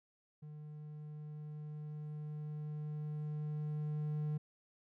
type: tone with level ramp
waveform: triangle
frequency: 150.9 Hz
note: D3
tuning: 47 cents sharp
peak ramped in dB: -45 to -32 dBFS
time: 0.42-4.38 s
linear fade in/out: 10 ms
effects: none